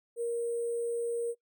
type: tone with sample-and-hold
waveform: sine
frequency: 470 Hz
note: A#4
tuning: 14 cents sharp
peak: -29 dBFS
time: 0.16-1.35 s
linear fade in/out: 50 ms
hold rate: 8820 Hz
effects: noise-tail reverb RT60 0.1 s tail -21 dB re dry